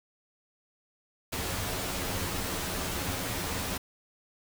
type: noise with comb filter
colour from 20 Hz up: pink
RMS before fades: -33 dBFS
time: 1.32-3.78 s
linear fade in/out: 10 ms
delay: 11 ms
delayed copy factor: +0.65
effects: none